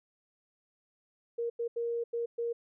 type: tone bursts at uneven times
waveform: sine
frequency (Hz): 468.8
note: A#4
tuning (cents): +10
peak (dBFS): -30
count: 5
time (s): 1.38-1.5 / 1.59-1.68 / 1.76-2.04 / 2.13-2.26 / 2.38-2.53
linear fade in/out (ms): 10
effects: none